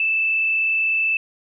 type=tone with frequency modulation; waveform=sine; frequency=2637 Hz; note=E7; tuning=in tune; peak=-17 dBFS; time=0-1.17 s; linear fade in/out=2 ms; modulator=35.8 Hz; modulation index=0.57; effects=none